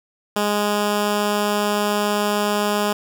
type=tone; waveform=10% pulse; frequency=207.1 Hz; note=G#3; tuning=5 cents flat; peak=-10 dBFS; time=0.36-2.93 s; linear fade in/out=5 ms; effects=none